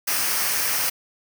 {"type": "noise with comb filter", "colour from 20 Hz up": "white", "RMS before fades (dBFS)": -23, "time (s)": [0.07, 0.9], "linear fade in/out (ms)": 10, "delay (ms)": 0.27, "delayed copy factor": -0.5, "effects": []}